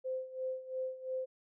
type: tone with tremolo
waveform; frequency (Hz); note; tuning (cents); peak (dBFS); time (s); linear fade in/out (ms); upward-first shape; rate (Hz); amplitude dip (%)
sine; 518; C5; -17; -33; 0.04-1.26; 20; sine; 2.9; 80
effects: none